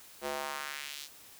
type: tone with high-pass filter sweep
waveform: square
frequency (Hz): 71.7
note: D2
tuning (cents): -41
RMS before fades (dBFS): -39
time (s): 0.21-1.09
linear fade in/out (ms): 50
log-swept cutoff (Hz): 430 to 4500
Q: 1.4
effects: white hiss -54 dBFS RMS until 1.39 s